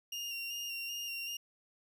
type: tone with vibrato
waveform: 30% pulse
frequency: 2794 Hz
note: F7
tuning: in tune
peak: -35 dBFS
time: 0.12-1.37 s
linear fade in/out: 5 ms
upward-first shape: square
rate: 2.6 Hz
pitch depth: 21 cents each way
effects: none